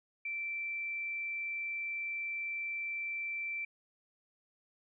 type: tone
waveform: sine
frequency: 2339 Hz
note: D7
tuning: 8 cents flat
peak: -35 dBFS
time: 0.25-3.65 s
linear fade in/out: 5 ms
effects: none